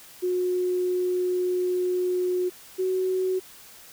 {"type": "tone pair in turn", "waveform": "sine", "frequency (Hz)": [362.4, 372.8], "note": ["F#4", "F#4"], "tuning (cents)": [-36, 13], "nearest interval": "unison", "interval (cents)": 49, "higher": "second", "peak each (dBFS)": -22, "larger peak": "neither", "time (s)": [[0.22, 2.5], [2.78, 3.4]], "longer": "first", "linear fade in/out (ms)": 20, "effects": ["white hiss -48 dBFS RMS until 3.92 s"]}